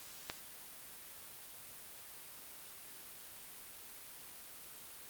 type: click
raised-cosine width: 0.2 ms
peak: -20 dBFS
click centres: 0.299 s
effects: white hiss -52 dBFS RMS until 5.09 s + Opus 48 kbps